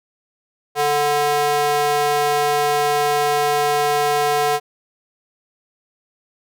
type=tone with high-pass filter; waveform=square; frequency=146.83 Hz; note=D3; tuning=in tune; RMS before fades=-18 dBFS; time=0.75-4.6 s; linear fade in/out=50 ms; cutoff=590 Hz; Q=3; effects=none